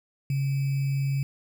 sine tone with sample-and-hold, 137.4 Hz, C#3, 15 cents flat, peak -23 dBFS, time 0.3-1.23 s, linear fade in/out 2 ms, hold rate 2450 Hz, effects none

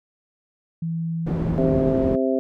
sine tone with pitch glide, 164.81 to 154.66 Hz, E3 to D#3, 0 to -10 cents, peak -23 dBFS, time 0.82-1.93 s, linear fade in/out 5 ms, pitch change -110 cents, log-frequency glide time 1.61-1.75 s
white low-pass noise, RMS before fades -26 dBFS, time 1.26-2.16 s, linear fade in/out 10 ms, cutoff 300 Hz, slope 12 dB/octave
harmonic tone, 131.7 Hz, C3, 12 cents sharp, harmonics 2 / 3 / 4 / 5, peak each -22 / -24 / -25 / -26 dBFS, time 1.58-2.39 s, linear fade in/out 0 ms
effects none

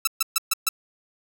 5% pulse tone bursts, 1318.5 Hz, E6, in tune, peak -6 dBFS, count 5, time 0.05-0.69 s, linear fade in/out 5 ms, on 24 ms, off 130 ms, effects none

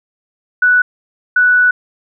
sine tone bursts at uneven times, 1480 Hz, F#6, in tune, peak -7 dBFS, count 2, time 0.62-0.82 / 1.36-1.71 s, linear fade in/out 5 ms, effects none

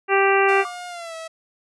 harmonic tone, 392 Hz, G4, in tune, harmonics 1 / 2 / 3 / 4 / 5 / 6 / 7, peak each -18 / -21 / -23 / -24 / -25 / -26 / -26 dBFS, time 0.08-0.65 s, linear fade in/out 50 ms
sawtooth tone with pitch glide, 713 to 650.1 Hz, F5 to E5, +36 to -24 cents, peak -28 dBFS, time 0.48-1.28 s, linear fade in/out 10 ms, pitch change -160 cents, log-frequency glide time 0.88-1.15 s
sine tone with exponential decay, 1174.7 Hz, D6, in tune, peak -25 dBFS, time 0.65-0.81 s, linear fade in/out 1 ms, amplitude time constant 34 ms
effects resampled to 24000 Hz

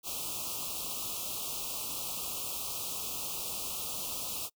white band-stop noise, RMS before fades -37 dBFS, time 0.03-4.5 s, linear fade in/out 50 ms, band 1300 to 2500 Hz, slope 96 dB/octave, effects noise-tail reverb RT60 0.1 s tail -25 dB re dry

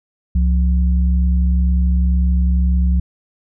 sine tone pair together, 66.64 / 177.9 Hz, C2 / F3, +32 / +32 cents, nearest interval octave + perfect fourth, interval 1700 cents, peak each -12 / -21 dBFS, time 0.35-3 s, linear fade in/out 5 ms, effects none

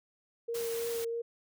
sine tone with vibrato, 464.1 Hz, A#4, 8 cents flat, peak -32 dBFS, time 0.48-1.22 s, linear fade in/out 10 ms, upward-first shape sine, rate 3.1 Hz, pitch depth 13 cents each way
white noise, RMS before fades -42 dBFS, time 0.54-1.05 s, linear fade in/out 10 ms
effects none

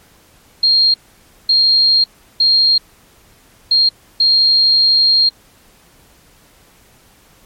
sine tone bursts at uneven times, 4224 Hz, C8, 16 cents sharp, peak -8 dBFS, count 5, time 0.63-0.94 / 1.49-2.04 / 2.4-2.78 / 3.71-3.89 / 4.2-5.29 s, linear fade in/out 5 ms, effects pink hiss -49 dBFS RMS until 7.45 s + MP3 64 kbps

